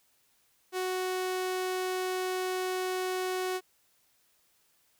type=tone; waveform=sawtooth; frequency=370 Hz; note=F#4; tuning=in tune; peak=-26 dBFS; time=0.72-3.61 s; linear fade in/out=50 ms; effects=white hiss -69 dBFS RMS until 4.99 s